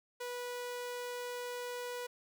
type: tone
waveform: sawtooth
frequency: 489.8 Hz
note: B4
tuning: 14 cents flat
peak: -35 dBFS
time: 0.2-2.07 s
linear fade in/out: 10 ms
effects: none